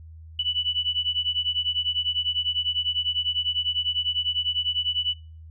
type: beating tone pair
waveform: sine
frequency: 2960 / 2970 Hz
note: F#7 / F#7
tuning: 0 / +6 cents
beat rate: 10 Hz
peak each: -26 dBFS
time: 0.39-5.14 s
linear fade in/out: 5 ms
effects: noise-tail reverb RT60 0.4 s tail -25 dB re dry + added 80 Hz sine -41 dBFS peak until 5.5 s